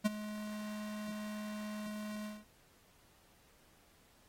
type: tone with ADSR envelope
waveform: square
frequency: 211.4 Hz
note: G#3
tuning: 31 cents sharp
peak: -26 dBFS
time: 0.04-2.45 s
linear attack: 21 ms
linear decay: 21 ms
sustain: -15 dB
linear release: 200 ms
effects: pink hiss -67 dBFS RMS until 4.28 s + AAC 48 kbps